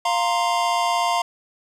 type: chord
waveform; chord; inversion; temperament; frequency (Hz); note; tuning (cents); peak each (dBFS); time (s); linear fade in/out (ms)
square; F suspended fourth; none; just; 698.5 / 931.3 / 1047.7; F5 / Bb5 / C6; 0 / -2 / +2; -23 / -24 / -25; 0.05-1.22; 5
effects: low-pass 8000 Hz 12 dB/octave + 9-bit